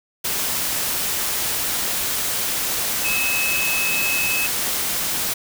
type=tone in noise; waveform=sine; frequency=2583 Hz; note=E7; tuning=36 cents flat; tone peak=-21 dBFS; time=3.04-4.47 s; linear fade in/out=10 ms; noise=white; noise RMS=-23 dBFS; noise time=0.24-5.34 s; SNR=-1 dB; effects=none